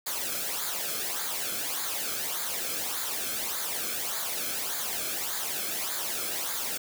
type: noise with flanger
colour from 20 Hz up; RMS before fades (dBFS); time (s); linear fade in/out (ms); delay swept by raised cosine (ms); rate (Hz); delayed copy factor
white; -32; 0.06-6.78; 10; 0.35 to 1.08; 1.7; -0.65
effects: none